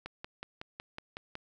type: click train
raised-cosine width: 0.3 ms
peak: -24 dBFS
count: 8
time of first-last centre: 0.06-1.354 s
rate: 5.41 Hz
effects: none